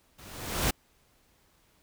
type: noise with level ramp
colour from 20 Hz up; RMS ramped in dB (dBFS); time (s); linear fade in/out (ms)
pink; -51 to -25; 0.18-0.71; 10
effects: pink hiss -66 dBFS RMS until 1.82 s